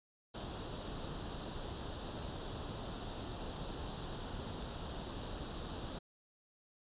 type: noise with comb filter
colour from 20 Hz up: pink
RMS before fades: -43 dBFS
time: 0.34-5.99 s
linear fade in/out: 10 ms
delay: 0.23 ms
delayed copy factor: +0.75
effects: resampled to 8000 Hz